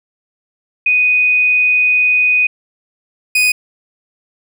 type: tone pair in turn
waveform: sine / 40% pulse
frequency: 2489 / 2489 Hz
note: D#7 / D#7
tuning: 0 / 0 cents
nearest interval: unison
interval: 0 cents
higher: neither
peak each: -9 dBFS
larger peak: neither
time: 0.86-2.47 / 3.35-3.52 s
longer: first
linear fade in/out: 5 ms
effects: none